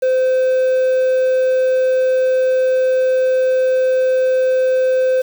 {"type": "tone with quantisation", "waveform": "triangle", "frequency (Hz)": 516, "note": "C5", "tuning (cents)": -24, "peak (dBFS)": -10, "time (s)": [0.02, 5.22], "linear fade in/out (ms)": 10, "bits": 6, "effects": []}